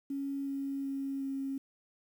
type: tone with pitch steps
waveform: sine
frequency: 277.2 / 275.3 / 273.4 / 271.5 Hz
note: C#4 / C#4 / C#4 / C#4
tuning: 0 / -12 / -24 / -36 cents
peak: -33 dBFS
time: 0.1-1.58 s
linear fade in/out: 5 ms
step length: 370 ms
effects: 10-bit